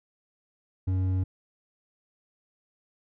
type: tone with hard clipping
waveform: sine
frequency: 93.3 Hz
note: F#2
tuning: 15 cents sharp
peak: -25 dBFS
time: 0.87-1.24 s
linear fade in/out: 10 ms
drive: 6 dB
effects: none